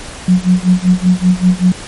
sine tone with tremolo, 182 Hz, F#3, 28 cents flat, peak -4 dBFS, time 0.28-1.72 s, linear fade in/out 2 ms, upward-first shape sine, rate 5.2 Hz, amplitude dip 95%, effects pink hiss -29 dBFS RMS until 1.87 s + MP3 48 kbps

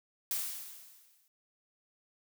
blue noise with exponential decay, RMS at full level -32 dBFS, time 0.31-1.28 s, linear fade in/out 1 ms, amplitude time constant 210 ms, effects none

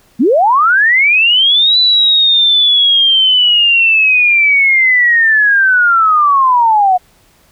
sine linear two-way sweep, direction up then down, 196 to 4000 to 714 Hz, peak -6 dBFS, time 0.19-6.98 s, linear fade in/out 20 ms, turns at 1.78 s, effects pink hiss -50 dBFS RMS until 7.51 s

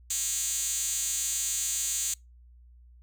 5% pulse tone with high-pass filter, 272.8 Hz, C#4, 28 cents flat, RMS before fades -30 dBFS, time 0.1-2.14 s, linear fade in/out 5 ms, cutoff 6200 Hz, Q 4.1, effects noise-tail reverb RT60 0.2 s tail -25 dB re dry + added 60 Hz sine -51 dBFS peak until 3.02 s

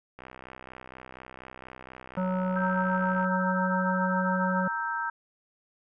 click train, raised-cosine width 0.5 ms, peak -28 dBFS, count 197, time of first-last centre 0.19-3.243 s, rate 64.2 Hz
harmonic tone, 185 Hz, F#3, in tune, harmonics 1 / 3 / 5 / 7 / 8, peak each -27 / -32 / -36 / -39 / -45 dBFS, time 2.17-4.68 s, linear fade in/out 5 ms
sine chord, E diminished, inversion second, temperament equal with one note detuned, 932.3 / 1307.9 / 1568 Hz, Bb5 / E6 / G6, 0 / -14 / 0 cents, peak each -32 / -34 / -32 dBFS, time 2.56-5.1 s, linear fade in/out 5 ms
effects none

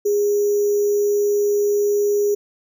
sine tone with sample-and-hold, 410.6 Hz, G#4, 20 cents flat, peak -15 dBFS, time 0.05-2.35 s, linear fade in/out 10 ms, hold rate 6300 Hz, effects none

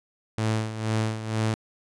sawtooth tone with tremolo, 110.1 Hz, A2, 2 cents sharp, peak -18 dBFS, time 0.38-1.54 s, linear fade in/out 0 ms, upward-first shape sine, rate 2.1 Hz, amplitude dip 70%, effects resampled to 22050 Hz

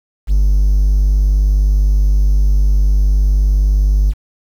triangle tone, 49.78 Hz, G1, 27 cents sharp, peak -6 dBFS, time 0.27-4.14 s, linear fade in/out 50 ms, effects tanh soft clip ceiling -2 dBFS + 7-bit

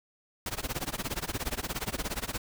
pink noise with tremolo, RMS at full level -31 dBFS, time 0.46-2.38 s, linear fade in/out 2 ms, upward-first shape sine, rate 17 Hz, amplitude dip 95%, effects none

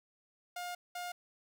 sawtooth tone bursts at uneven times, 710 Hz, F5, 28 cents sharp, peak -35 dBFS, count 2, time 0.56-0.75 / 0.95-1.12 s, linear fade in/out 5 ms, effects 12-bit

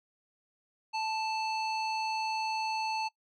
square tone with low-pass filter, 880 Hz, A5, in tune, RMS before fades -33 dBFS, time 0.93-3.09 s, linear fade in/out 20 ms, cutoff 4400 Hz, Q 1.9, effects noise-tail reverb RT60 0.1 s tail -21 dB re dry

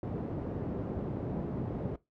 pink band-pass noise, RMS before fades -36 dBFS, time 0.03-1.96 s, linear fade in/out 2 ms, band 100 to 430 Hz, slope 12 dB/octave, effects noise-tail reverb RT60 0.2 s tail -19 dB re dry

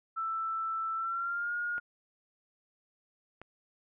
sine tone with pitch glide, 1326 to 1429.4 Hz, E6 to F6, +10 to +40 cents, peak -31 dBFS, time 0.16-1.8 s, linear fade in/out 20 ms, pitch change +130 cents, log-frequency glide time 0.95-1.54 s
clicks, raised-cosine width 0.5 ms, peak -31 dBFS, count 2, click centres 1.781 / 3.416 s
effects none

